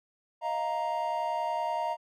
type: chord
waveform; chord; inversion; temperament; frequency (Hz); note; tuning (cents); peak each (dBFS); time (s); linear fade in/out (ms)
triangle; Eb suspended second; none; equal with one note detuned; 628 / 698.5 / 932.3; Eb5 / F5 / Bb5; +16 / 0 / 0; -33 / -32 / -29; 0.41-1.97; 50
effects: none